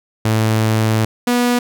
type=tone pair in turn; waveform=sawtooth; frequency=110.1 / 243.5 Hz; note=A2 / B3; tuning=+2 / -24 cents; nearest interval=octave + major second; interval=1374 cents; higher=second; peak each=-9 dBFS; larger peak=neither; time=0.25-1.05 / 1.27-1.59 s; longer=first; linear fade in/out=5 ms; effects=none